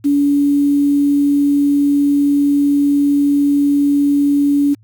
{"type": "tone with quantisation", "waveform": "sine", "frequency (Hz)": 285.5, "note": "D4", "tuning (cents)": -49, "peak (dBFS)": -10, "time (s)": [0.04, 4.75], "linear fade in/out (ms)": 20, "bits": 6, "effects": ["added 108 Hz sine -45 dBFS peak until 4.83 s"]}